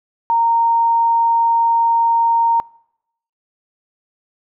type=tone; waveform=sine; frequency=925 Hz; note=A#5; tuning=14 cents flat; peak=-12 dBFS; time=0.3-2.6 s; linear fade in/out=0 ms; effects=noise-tail reverb RT60 0.8 s tail -25 dB re dry